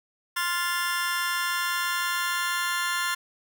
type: chord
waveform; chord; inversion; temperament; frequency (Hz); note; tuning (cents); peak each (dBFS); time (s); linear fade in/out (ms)
sawtooth; F major; second; just; 1047.7 / 1396.9 / 1746.1; C6 / F6 / A6; +2 / 0 / -14; -26; 0.36-3.15; 10
effects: none